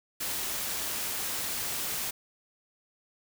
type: noise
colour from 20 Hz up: white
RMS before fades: -33 dBFS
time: 0.2-2.11 s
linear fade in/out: 10 ms
effects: none